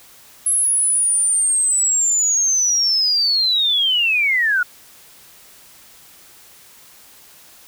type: linear sweep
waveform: sine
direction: down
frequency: 10950 to 1407 Hz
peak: -14 dBFS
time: 0.46-4.63 s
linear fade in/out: 5 ms
effects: white hiss -46 dBFS RMS until 7.67 s